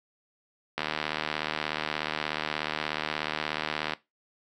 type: click train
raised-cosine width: 0.3 ms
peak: -12 dBFS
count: 243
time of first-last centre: 0.78-3.935 s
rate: 76.7 Hz
effects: noise-tail reverb RT60 0.2 s tail -18 dB re dry + high-pass 150 Hz 12 dB/octave